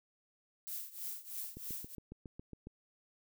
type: noise with tremolo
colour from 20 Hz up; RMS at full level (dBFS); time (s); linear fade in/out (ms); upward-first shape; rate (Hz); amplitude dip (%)
violet; -40; 0.67-1.95; 0; triangle; 3.1; 90
type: click train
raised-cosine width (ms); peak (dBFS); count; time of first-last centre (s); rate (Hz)
3; -34; 9; 1.57-2.67; 7.27
effects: none